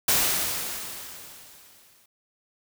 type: noise with exponential decay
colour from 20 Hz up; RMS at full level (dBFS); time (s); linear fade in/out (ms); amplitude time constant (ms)
white; -20; 0.08-2.06; 5; 430
effects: none